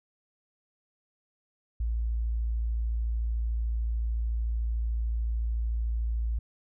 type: tone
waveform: sine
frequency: 56.8 Hz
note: A#1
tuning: 44 cents flat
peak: -26 dBFS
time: 1.8-6.39 s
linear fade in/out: 5 ms
effects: none

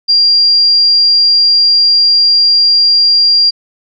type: tone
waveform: sine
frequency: 4770 Hz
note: D8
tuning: 26 cents sharp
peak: -5 dBFS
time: 0.08-3.51 s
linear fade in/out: 20 ms
effects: none

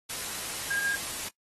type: tone in noise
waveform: sine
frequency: 1620 Hz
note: G#6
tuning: 43 cents flat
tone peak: -26 dBFS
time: 0.7-0.96 s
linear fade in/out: 10 ms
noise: white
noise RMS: -35 dBFS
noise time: 0.09-1.29 s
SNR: +6 dB
effects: noise-tail reverb RT60 0.1 s tail -19 dB re dry + AAC 32 kbps

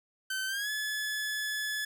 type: tone with pitch glide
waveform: sawtooth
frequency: 1537 to 1715.3 Hz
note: G6 to A6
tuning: -35 to -45 cents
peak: -28 dBFS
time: 0.3-1.85 s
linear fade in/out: 5 ms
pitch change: +190 cents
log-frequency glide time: 0.47-0.7 s
effects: none

